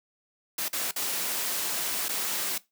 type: noise with dropouts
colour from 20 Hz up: white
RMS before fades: -30 dBFS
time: 0.58-2.58 s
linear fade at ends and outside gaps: 5 ms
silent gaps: 0.684-0.729 / 0.912-0.96 / 2.084-2.09 s
effects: noise-tail reverb RT60 0.2 s tail -19 dB re dry + high-pass 200 Hz 12 dB/octave